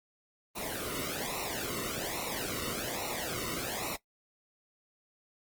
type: noise with flanger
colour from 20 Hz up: pink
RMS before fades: -36 dBFS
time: 0.55-3.97 s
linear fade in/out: 20 ms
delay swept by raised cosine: 0.61 to 1.24 ms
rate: 1.2 Hz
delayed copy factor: -0.8
effects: noise-tail reverb RT60 0.1 s tail -18 dB re dry + Opus 24 kbps